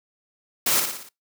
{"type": "noise with echo", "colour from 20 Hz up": "white", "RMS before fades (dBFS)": -21, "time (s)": [0.66, 0.8], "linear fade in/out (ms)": 5, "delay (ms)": 58, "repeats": 5, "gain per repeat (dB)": -5, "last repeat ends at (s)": 1.09, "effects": ["noise-tail reverb RT60 0.2 s tail -24 dB re dry", "high-pass 150 Hz 12 dB/octave"]}